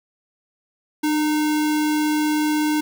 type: tone with sample-and-hold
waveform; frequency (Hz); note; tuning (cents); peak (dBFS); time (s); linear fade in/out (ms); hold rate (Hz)
sine; 302.7; D#4; -48; -17; 1.03-2.81; 10; 1225
effects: none